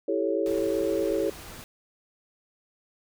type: chord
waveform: sine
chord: A dominant seventh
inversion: second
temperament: equal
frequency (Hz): 329.6 / 392 / 440 / 554.4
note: E4 / G4 / A4 / C#5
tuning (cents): 0 / 0 / 0 / 0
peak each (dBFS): -29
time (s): 0.08-1.3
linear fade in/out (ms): 5
type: noise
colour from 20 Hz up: pink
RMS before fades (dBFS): -43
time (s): 0.46-1.64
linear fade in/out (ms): 0
effects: none